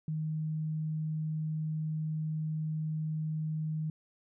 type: tone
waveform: sine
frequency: 156 Hz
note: D#3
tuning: 5 cents sharp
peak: -31 dBFS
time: 0.08-3.9 s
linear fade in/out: 2 ms
effects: none